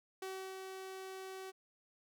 sawtooth tone with ADSR envelope, 380 Hz, F#4, 46 cents sharp, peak -37 dBFS, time 0.22-1.52 s, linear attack 4 ms, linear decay 320 ms, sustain -4 dB, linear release 27 ms, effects none

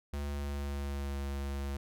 square tone with pitch glide, 71.7 to 69.58 Hz, D2 to C#2, -41 to +7 cents, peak -35 dBFS, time 0.13-1.77 s, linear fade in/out 5 ms, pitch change -52 cents, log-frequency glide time 0.25-1.17 s, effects none

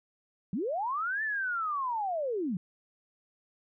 sine linear two-way sweep, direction up then down, 161.9 to 1788 to 161.9 Hz, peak -29 dBFS, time 0.53-2.57 s, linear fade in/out 2 ms, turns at 1.23 s, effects none

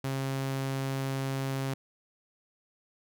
sawtooth tone, 134.9 Hz, C#3, 47 cents flat, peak -26 dBFS, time 0.04-1.74 s, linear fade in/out 5 ms, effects none

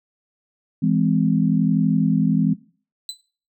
sine chord, E augmented, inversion none, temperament just, 164.81 / 206 / 257.5 Hz, E3 / G#3 / B#3, 0 / -14 / -28 cents, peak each -20 / -20 / -21 dBFS, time 0.82-2.54 s, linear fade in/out 10 ms
35% pulse tone with exponential decay, 4013 Hz, B7, 27 cents sharp, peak -22 dBFS, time 3.09-3.17 s, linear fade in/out 1 ms, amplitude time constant 17 ms
effects noise-tail reverb RT60 0.4 s tail -17 dB re dry

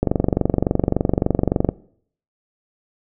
click train, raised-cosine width 2 ms, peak -3 dBFS, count 40, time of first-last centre 0.03-1.69 s, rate 23.5 Hz, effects noise-tail reverb RT60 0.6 s tail -20 dB re dry

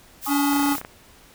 blue noise, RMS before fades -31 dBFS, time 0.21-0.82 s, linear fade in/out 50 ms
sine chord, Ab suspended fourth, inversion none, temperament just, 830.6 / 1107.5 / 1245.9 Hz, Ab5 / Db6 / Eb6, 0 / -2 / +2 cents, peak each -29 / -34 / -32 dBFS, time 0.26-0.76 s, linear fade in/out 5 ms
square tone, 285.2 Hz, C#4, 49 cents sharp, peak -20 dBFS, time 0.27-0.77 s, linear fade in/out 50 ms
clicks, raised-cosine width 0.5 ms, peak -19 dBFS, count 11, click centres 0.531 / 0.565 / 0.596 / 0.63 / 0.661 / 0.691 / 0.722 / 0.752 / 0.782 / 0.814 / 0.849 s
effects pink hiss -51 dBFS RMS until 1.34 s

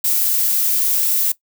violet noise, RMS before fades -17 dBFS, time 0.04-1.32 s, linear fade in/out 5 ms, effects noise-tail reverb RT60 0.1 s tail -18 dB re dry

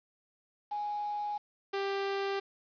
sine / sawtooth tone pair in turn, 830.6 / 394.3 Hz, G#5 / G4, 0 / +10 cents, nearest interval octave + minor second, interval 1290 cents, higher first, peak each -32 / -27 dBFS, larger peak second, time 0.71-1.38 / 1.73-2.4 s, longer neither, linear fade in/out 10 ms, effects resampled to 11025 Hz + 9-bit

